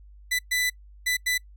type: tone bursts at uneven times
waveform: sawtooth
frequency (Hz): 1992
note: B6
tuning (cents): +14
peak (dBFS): -19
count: 4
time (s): 0.31-0.39 / 0.51-0.7 / 1.06-1.17 / 1.26-1.38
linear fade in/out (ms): 10
effects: noise-tail reverb RT60 0.1 s tail -25 dB re dry + added 50 Hz sine -46 dBFS peak until 1.56 s